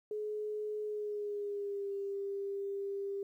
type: tone with pitch glide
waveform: sine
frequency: 423.4 to 397.3 Hz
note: G#4 to G4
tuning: +33 to +23 cents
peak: -35 dBFS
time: 0.11-3.23 s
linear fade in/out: 2 ms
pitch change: -110 cents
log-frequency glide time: 0.84-1.92 s
effects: 12-bit